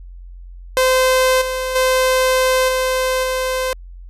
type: tone with level steps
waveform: sawtooth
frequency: 516 Hz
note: C5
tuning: 24 cents flat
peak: -8 / -16 / -9 / -12 / -14 dBFS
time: 0.77-3.73 s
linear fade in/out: 0 ms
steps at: 1.41 / 1.75 / 2.68 / 3.23 s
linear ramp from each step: 10 ms
effects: added 44 Hz sine -33 dBFS peak until 4.09 s + resampled to 32000 Hz